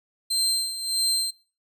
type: tone with tremolo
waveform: 30% pulse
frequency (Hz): 4138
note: C8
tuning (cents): -20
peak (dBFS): -17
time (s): 0.3-1.31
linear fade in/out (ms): 10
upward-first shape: sine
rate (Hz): 1.6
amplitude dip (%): 70
effects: noise-tail reverb RT60 0.4 s tail -23 dB re dry